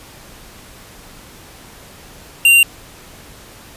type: tone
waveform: square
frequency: 2772 Hz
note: F7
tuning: 14 cents flat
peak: -7 dBFS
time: 2.45-2.63 s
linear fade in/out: 2 ms
effects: pink hiss -40 dBFS RMS until 3.76 s + resampled to 32000 Hz